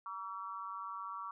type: tone with amplitude modulation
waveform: sine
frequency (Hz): 1145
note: D6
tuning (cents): -44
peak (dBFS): -36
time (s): 0.06-1.31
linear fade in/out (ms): 2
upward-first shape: sine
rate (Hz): 197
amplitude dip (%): 100
effects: none